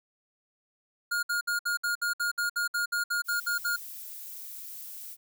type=tone bursts; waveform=square; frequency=1424 Hz; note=F6; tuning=33 cents sharp; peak=-27 dBFS; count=15; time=1.11-3.764 s; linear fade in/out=10 ms; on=120 ms; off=61 ms
type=noise; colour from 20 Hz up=violet; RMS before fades=-42 dBFS; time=3.24-5.17 s; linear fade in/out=50 ms
effects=none